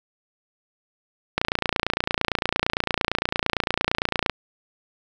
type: click train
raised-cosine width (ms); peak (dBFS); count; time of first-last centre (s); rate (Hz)
0.3; -4; 85; 1.38-4.297; 28.8
effects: 7-bit